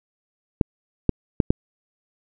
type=clicks; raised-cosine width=3 ms; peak=-3 dBFS; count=4; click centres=0.612 / 1.093 / 1.402 / 1.505 s; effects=none